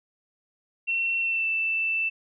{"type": "tone with pitch glide", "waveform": "sine", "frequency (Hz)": [2713, 2657], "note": ["E7", "E7"], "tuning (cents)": [49, 13], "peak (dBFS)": -23, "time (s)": [0.87, 2.1], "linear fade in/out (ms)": 20, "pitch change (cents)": -36, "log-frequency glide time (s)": [1.22, 1.48], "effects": []}